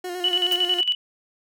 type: tone with vibrato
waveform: 30% pulse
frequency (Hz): 358.2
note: F4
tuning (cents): +44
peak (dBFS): -26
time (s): 0.04-0.81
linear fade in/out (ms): 5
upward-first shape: square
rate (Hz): 9.3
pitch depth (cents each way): 30
type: tone with tremolo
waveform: sine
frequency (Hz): 2960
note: F#7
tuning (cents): 0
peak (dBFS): -17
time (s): 0.24-0.95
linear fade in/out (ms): 2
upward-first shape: square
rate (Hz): 11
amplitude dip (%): 70
type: noise with exponential decay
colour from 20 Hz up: white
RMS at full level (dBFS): -29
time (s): 0.52-0.61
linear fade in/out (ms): 0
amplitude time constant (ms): 18
effects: none